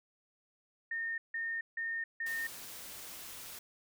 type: tone bursts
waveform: sine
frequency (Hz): 1829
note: A#6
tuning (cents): -33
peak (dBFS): -34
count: 4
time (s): 0.91-2.47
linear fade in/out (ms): 5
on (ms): 270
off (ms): 160
type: noise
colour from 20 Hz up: white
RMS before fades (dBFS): -47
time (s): 2.26-3.59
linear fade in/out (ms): 5
effects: none